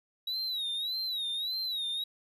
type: tone with vibrato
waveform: triangle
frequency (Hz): 3867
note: B7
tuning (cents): -37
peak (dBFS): -30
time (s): 0.27-2.04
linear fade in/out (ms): 5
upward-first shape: sine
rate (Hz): 1.7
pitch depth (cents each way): 120
effects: none